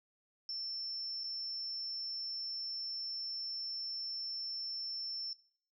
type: tone with dropouts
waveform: sine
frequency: 5370 Hz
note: E8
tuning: 31 cents sharp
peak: -37 dBFS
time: 0.49-5.33 s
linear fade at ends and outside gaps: 1 ms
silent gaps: 1.236-1.241 s
effects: noise-tail reverb RT60 0.6 s tail -23 dB re dry